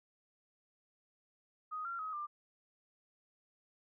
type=tone with pitch steps; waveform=sine; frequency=1249 / 1375 / 1268 / 1192 Hz; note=D#6 / F6 / D#6 / D6; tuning=+6 / -27 / +32 / +25 cents; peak=-38 dBFS; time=1.71-2.27 s; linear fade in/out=20 ms; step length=140 ms; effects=none